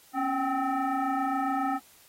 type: tone with frequency modulation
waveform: sine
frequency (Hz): 246.9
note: B3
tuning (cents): 0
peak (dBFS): -25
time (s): 0.13-1.8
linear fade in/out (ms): 50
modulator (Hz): 521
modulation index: 2.2
effects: white hiss -57 dBFS RMS until 2.08 s + AAC 48 kbps